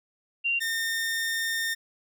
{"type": "tone pair in turn", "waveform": ["sine", "sawtooth"], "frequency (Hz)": [2767, 1821.3], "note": ["F7", "A#6"], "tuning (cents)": [-17, -41], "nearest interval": "perfect fifth", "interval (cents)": 724, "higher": "first", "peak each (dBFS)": [-23, -23], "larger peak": "neither", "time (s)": [[0.44, 0.6], [0.6, 1.75]], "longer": "second", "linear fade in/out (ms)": 20, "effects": []}